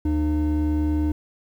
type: tone pair together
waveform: triangle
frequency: 75.8 / 303.2 Hz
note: D#2 / D#4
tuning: -45 / -45 cents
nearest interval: 2 octaves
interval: 2400 cents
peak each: -19 dBFS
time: 0.05-1.12 s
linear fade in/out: 5 ms
effects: tanh soft clip ceiling -14 dBFS + 9-bit